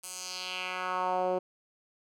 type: tone with band-pass filter sweep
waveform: 10% pulse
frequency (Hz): 183.5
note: F#3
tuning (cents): -14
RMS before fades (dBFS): -33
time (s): 0.03-1.39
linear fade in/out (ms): 10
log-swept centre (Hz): 9600 to 450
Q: 2.1
effects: none